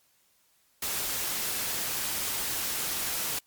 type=noise; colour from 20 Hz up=white; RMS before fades=-31 dBFS; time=0.82-3.39 s; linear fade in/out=5 ms; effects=white hiss -67 dBFS RMS until 3.46 s + MP3 96 kbps